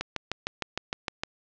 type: click train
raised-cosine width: 0.2 ms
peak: -11 dBFS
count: 9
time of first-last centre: 0.01-1.235 s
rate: 6.53 Hz
effects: low-pass 5000 Hz 12 dB/octave